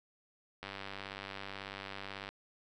click train, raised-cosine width 0.3 ms, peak -26 dBFS, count 164, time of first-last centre 0.63-2.29 s, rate 98.2 Hz, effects none

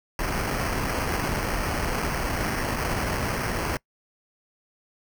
pink noise with sample-and-hold, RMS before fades -27 dBFS, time 0.19-3.77 s, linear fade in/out 2 ms, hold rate 3675 Hz, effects noise-tail reverb RT60 0.1 s tail -24 dB re dry

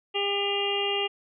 harmonic tone, 401.9 Hz, G4, 43 cents sharp, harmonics 1 / 2 / 3 / 5 / 6 / 7 / 8, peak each -29 / -33 / -39 / -38 / -36 / -28 / -37 dBFS, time 0.14-1.08 s, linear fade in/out 20 ms, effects none

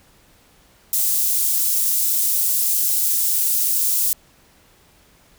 white high-pass noise, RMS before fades -19 dBFS, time 0.93-4.13 s, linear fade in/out 0 ms, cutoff 8000 Hz, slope 12 dB/octave, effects pink hiss -54 dBFS RMS until 5.38 s

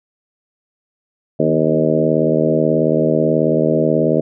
harmonic tone with a mistuned harmonic, 78.4 Hz, D#2, 14 cents sharp, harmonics 2 / 3 / 4 / 5 / 6 / 7 / 8, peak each -20 / -20 / -20 / -20 / -20 / -20 / -20 dBFS, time 1.39-4.21 s, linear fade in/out 10 ms, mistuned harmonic 3, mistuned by +29 cents, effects none

